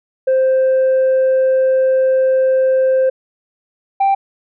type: tone pair in turn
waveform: sine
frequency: 523.3 / 785.3 Hz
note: C5 / G5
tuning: 0 / +3 cents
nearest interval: perfect fifth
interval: 703 cents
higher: second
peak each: -8 dBFS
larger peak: neither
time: 0.27-3.1 / 4-4.15 s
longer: first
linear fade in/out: 10 ms
effects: tanh soft clip ceiling -9 dBFS